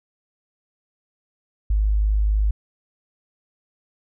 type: tone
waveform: sine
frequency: 51.91 Hz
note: G#1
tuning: in tune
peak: -16 dBFS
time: 1.7-2.51 s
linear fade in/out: 5 ms
effects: none

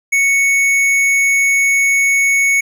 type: tone with hard clipping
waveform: triangle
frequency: 2217 Hz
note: C#7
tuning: in tune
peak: -12 dBFS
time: 0.12-2.61 s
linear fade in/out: 10 ms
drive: 14 dB
effects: none

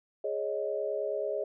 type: chord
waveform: sine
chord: Ab suspended fourth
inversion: none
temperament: just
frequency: 415.3 / 553.7 / 623 Hz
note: Ab4 / Db5 / Eb5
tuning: 0 / -2 / +2 cents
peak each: -34 dBFS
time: 0.24-1.44 s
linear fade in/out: 5 ms
effects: none

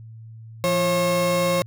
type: tone pair together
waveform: 35% pulse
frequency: 171.87 / 540 Hz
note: F3 / C#5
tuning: -27 / -45 cents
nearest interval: octave + minor sixth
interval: 1982 cents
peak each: -23 / -18 dBFS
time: 0.64-1.62 s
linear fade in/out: 0 ms
effects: added 112 Hz sine -38 dBFS peak until 1.66 s

